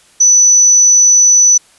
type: tone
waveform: sine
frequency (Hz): 5970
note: F#8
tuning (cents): +15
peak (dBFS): -4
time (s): 0.2-1.58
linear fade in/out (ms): 10
effects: white hiss -47 dBFS RMS until 1.78 s + resampled to 24000 Hz